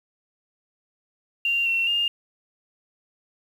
sine tone with pitch steps, 2775 / 2720 / 2817 Hz, F7 / F7 / F7, -12 / -46 / +14 cents, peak -20 dBFS, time 1.45-2.08 s, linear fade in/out 2 ms, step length 210 ms, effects 8-bit

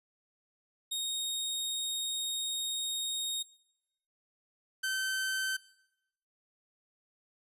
sawtooth tone pair in turn, 3729 / 1540.9 Hz, A#7 / G6, 0 / -30 cents, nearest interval octave + minor third, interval 1530 cents, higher first, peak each -29 / -27 dBFS, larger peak second, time 0.91-3.43 / 4.83-5.57 s, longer first, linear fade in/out 10 ms, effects noise-tail reverb RT60 0.9 s tail -22 dB re dry + resampled to 32000 Hz

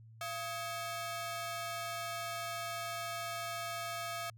sawtooth ring-modulated tone, 974 Hz, B5, 24 cents flat, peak -31 dBFS, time 0.21-4.3 s, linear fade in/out 2 ms, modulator 291 Hz, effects added 112 Hz sine -53 dBFS peak until 4.37 s

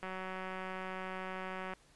click train, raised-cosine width 0.5 ms, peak -27 dBFS, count 320, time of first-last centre 0.03-1.736 s, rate 187 Hz, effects pink hiss -65 dBFS RMS until 1.95 s + resampled to 24000 Hz

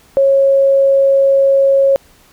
sine tone, 547 Hz, C#5, 23 cents flat, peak -7 dBFS, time 0.17-1.96 s, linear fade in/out 0 ms, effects pink hiss -48 dBFS RMS until 2.32 s

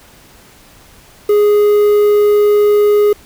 triangle tone with quantisation, 415.3 Hz, G#4, in tune, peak -5 dBFS, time 1.29-3.13 s, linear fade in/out 5 ms, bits 5, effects pink hiss -43 dBFS RMS until 3.25 s

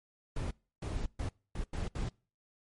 brown noise bursts at uneven times, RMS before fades -35 dBFS, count 6, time 0.36-0.51 / 0.82-1.06 / 1.19-1.29 / 1.55-1.64 / 1.73-1.88 / 1.95-2.09 s, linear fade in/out 5 ms, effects noise-tail reverb RT60 0.4 s tail -26 dB re dry + MP3 48 kbps

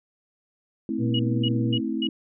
sine chord, A minor, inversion none, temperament equal with one note detuned, 220 / 261.6 / 325.3 Hz, A3 / C4 / E4, 0 / 0 / -23 cents, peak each -29 dBFS, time 0.89-2.09 s, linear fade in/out 2 ms
harmonic tone, 120 Hz, B2, 49 cents flat, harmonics 1 / 2 / 4, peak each -24 / -30 / -36 dBFS, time 0.98-1.81 s, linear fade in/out 50 ms
sine tone bursts, 2900 Hz, F#7, 35 cents flat, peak -25 dBFS, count 4, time 1.14-2.072 s, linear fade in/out 5 ms, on 53 ms, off 240 ms
effects none

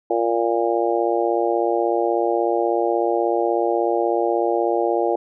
harmonic tone, 116.4 Hz, A#2, 2 cents flat, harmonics 3 / 4 / 5 / 6 / 7, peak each -22 / -23 / -24 / -25 / -25 dBFS, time 0.1-5.16 s, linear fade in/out 5 ms, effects none

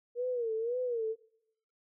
sine tone with vibrato, 471.7 Hz, A#4, 20 cents sharp, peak -30 dBFS, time 0.15-1.16 s, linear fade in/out 50 ms, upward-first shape sine, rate 1.9 Hz, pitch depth 120 cents each way, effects noise-tail reverb RT60 0.8 s tail -24 dB re dry

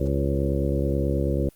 harmonic tone with a mistuned harmonic, 69.3 Hz, C#2, in tune, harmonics 1 / 2 / 3 / 4 / 5 / 6 / 7 / 8, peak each -25 / -27 / -31 / -31 / -29 / -34 / -32 / -32 dBFS, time 0-1.49 s, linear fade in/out 5 ms, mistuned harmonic 7, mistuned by +26 cents, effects white hiss -58 dBFS RMS until 1.55 s + Opus 24 kbps

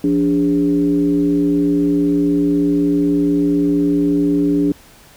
sine tone with frequency modulation, 290 Hz, D4, 22 cents flat, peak -12 dBFS, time 0.04-4.72 s, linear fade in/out 2 ms, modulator 116 Hz, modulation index 0.68, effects pink hiss -45 dBFS RMS until 5.16 s

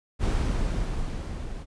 brown noise with level ramp, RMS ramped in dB -22 to -36 dBFS, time 0.19-1.66 s, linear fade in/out 50 ms, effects resampled to 22050 Hz

